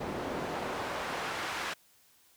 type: noise with band-pass filter sweep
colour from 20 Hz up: pink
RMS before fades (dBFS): -36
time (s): 0-1.74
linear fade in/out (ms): 10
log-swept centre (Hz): 410 to 1800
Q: 0.71
effects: white hiss -64 dBFS RMS until 2.36 s